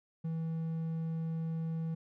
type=tone; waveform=triangle; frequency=162.6 Hz; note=E3; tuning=23 cents flat; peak=-31 dBFS; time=0.24-1.95 s; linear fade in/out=10 ms; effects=none